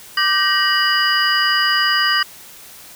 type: tone cluster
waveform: sine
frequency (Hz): 1180 / 1550 / 1889 / 2940 / 4863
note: D6 / G6 / A#6 / F#7 / D#8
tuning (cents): +8 / -20 / +22 / -12 / -40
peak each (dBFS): -20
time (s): 0.17-2.23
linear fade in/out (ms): 5
effects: white hiss -40 dBFS RMS until 2.95 s